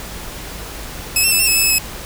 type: tone with pitch steps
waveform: 10% pulse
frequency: 2581 / 2698 / 2617 / 2702 / 2590 / 2609 / 2595 / 2574 Hz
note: E7 / E7 / E7 / E7 / E7 / E7 / E7 / E7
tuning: -37 / +40 / -13 / +42 / -31 / -18 / -28 / -42 cents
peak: -4 dBFS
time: 1.16-1.784 s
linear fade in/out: 2 ms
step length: 78 ms
effects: added 50 Hz sine -35 dBFS peak until 2.05 s + pink hiss -31 dBFS RMS until 2.05 s